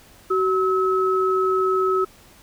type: tone pair together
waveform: sine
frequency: 377.4 / 1290.9 Hz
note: F#4 / E6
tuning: +34 / -37 cents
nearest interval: octave + major sixth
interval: 2129 cents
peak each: -19 / -21 dBFS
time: 0.3-2.05 s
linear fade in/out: 10 ms
effects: pink hiss -50 dBFS RMS until 2.42 s